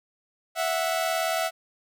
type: tone pair together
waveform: sawtooth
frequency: 659.1 / 737 Hz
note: E5 / F#5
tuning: 0 / -7 cents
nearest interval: major second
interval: 193 cents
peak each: -22 / -25 dBFS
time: 0.55-1.51 s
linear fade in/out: 50 ms
effects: none